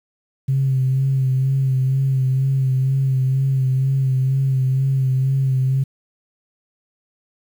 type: tone with vibrato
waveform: sine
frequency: 132.8 Hz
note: C3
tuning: 26 cents sharp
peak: -14 dBFS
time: 0.48-5.84 s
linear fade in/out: 10 ms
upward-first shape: sine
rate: 2.1 Hz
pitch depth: 35 cents each way
effects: tanh soft clip ceiling -10 dBFS + 8-bit